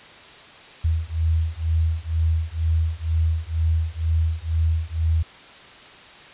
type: beating tone pair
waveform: sine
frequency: 79.9 / 82 Hz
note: D#2 / E2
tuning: +47 / -9 cents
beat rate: 2.1 Hz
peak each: -22 / -22 dBFS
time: 0.84-5.23 s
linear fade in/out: 10 ms
effects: white hiss -44 dBFS RMS until 6.33 s + resampled to 8000 Hz